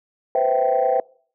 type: chord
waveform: sine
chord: C major seventh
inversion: third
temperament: equal with one note detuned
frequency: 493.9 / 523.3 / 659.3 / 777.2 Hz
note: B4 / C5 / E5 / G5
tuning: 0 / 0 / 0 / -15 cents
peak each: -22 / -20 / -21 / -20 dBFS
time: 0.35-1 s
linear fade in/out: 2 ms
effects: noise-tail reverb RT60 0.5 s tail -25 dB re dry + tanh soft clip ceiling -9 dBFS